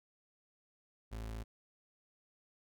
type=tone; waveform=35% pulse; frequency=55 Hz; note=A1; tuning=in tune; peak=-39 dBFS; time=1.11-1.44 s; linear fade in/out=20 ms; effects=none